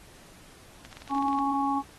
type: clicks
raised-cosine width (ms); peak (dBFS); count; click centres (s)
0.2; -26; 12; 0.85 / 0.928 / 0.97 / 1.02 / 1.077 / 1.11 / 1.149 / 1.182 / 1.225 / 1.283 / 1.33 / 1.388
type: harmonic tone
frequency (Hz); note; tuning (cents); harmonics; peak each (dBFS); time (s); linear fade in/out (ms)
277.2; C#4; 0; 1 / 3 / 4; -28 / -27 / -30; 1.09-1.83; 50
effects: pink hiss -53 dBFS RMS until 1.98 s + AAC 32 kbps